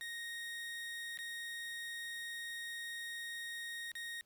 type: tone with dropouts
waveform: 30% pulse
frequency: 1864.7 Hz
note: A#6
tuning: in tune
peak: -39 dBFS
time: 0.01-4.21 s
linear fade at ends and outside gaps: 0 ms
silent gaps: 1.174-1.188 / 3.917-3.953 s
effects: pink hiss -75 dBFS RMS until 4.25 s